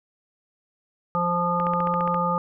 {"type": "harmonic tone", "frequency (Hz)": 174.61, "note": "F3", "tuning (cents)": 0, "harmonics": [1, 3, 5, 7], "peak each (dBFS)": [-27, -28, -27, -24], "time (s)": [1.15, 2.38], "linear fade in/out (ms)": 0}
{"type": "click train", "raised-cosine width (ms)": 0.5, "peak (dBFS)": -18, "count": 9, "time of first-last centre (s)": [1.6, 2.144], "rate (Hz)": 14.7}
{"effects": []}